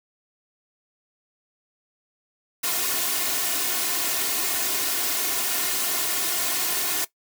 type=noise with comb filter; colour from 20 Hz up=white; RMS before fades=-25 dBFS; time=2.63-7.05 s; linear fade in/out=10 ms; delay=2.8 ms; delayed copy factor=+0.65; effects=noise-tail reverb RT60 0.1 s tail -17 dB re dry + high-pass 150 Hz 12 dB/octave